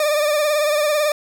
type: tone with vibrato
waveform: 40% pulse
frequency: 599 Hz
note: D5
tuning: 34 cents sharp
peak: -15 dBFS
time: 0-1.12 s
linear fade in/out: 2 ms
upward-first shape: triangle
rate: 18 Hz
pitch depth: 59 cents each way
effects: none